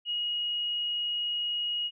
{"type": "tone", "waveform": "sine", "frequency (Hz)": 2889, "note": "F#7", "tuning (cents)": -42, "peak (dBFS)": -28, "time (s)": [0.05, 1.91], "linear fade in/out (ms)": 50, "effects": []}